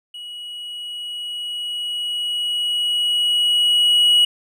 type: tone with level ramp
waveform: triangle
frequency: 2915 Hz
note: F#7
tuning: 26 cents flat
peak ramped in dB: -30 to -9 dBFS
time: 0.14-4.25 s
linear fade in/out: 5 ms
effects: none